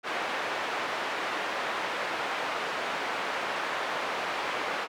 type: band-pass noise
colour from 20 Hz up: pink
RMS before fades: -32 dBFS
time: 0.03-4.88 s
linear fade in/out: 50 ms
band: 590 to 2400 Hz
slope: 12 dB/octave
effects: none